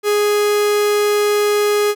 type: tone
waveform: 45% pulse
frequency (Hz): 415.1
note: G#4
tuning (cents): -1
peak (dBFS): -13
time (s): 0.03-1.95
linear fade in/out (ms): 50
effects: none